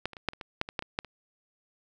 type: clicks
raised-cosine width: 0.3 ms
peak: -14 / -28 / -27 / -10 / -29 / -23 / -11 / -22 / -13 / -23 / -12 / -28 dBFS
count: 12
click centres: 0.056 / 0.133 / 0.168 / 0.287 / 0.334 / 0.412 / 0.614 / 0.689 / 0.792 / 0.824 / 0.989 / 1.047 s
effects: none